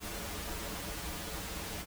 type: noise with comb filter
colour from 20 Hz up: pink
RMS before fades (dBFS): -40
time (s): 0-1.86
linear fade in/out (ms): 50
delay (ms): 7.9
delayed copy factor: -0.95
effects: none